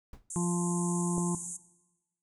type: noise with exponential decay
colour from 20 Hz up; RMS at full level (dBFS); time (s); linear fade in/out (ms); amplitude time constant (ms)
brown; -40; 0.13-0.26; 2; 27
type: band-pass noise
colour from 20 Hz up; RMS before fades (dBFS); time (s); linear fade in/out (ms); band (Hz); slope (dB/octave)
pink; -40; 0.3-1.57; 5; 6600 to 10000; 96
type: harmonic tone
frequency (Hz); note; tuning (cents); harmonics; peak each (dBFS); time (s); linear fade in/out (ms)
174.3; F3; -3; 1 / 2 / 4 / 5 / 6; -28 / -35 / -49 / -41 / -42; 0.36-1.35; 0
type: clicks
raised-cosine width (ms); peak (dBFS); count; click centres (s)
2; -32 / -24; 2; 1.174 / 1.181
effects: noise-tail reverb RT60 1.0 s tail -17 dB re dry